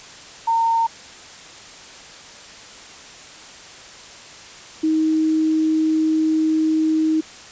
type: tone pair in turn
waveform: sine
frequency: 914 / 315.2 Hz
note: A#5 / D#4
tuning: -34 / +23 cents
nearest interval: octave + tritone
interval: 1843 cents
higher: first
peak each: -15 dBFS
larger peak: neither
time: 0.47-0.87 / 4.83-7.21 s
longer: second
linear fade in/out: 10 ms
effects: white hiss -40 dBFS RMS until 7.51 s + resampled to 16000 Hz